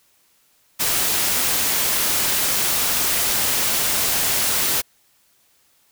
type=noise; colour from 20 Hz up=white; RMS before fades=-20 dBFS; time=0.79-4.82 s; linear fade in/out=20 ms; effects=white hiss -60 dBFS RMS until 5.91 s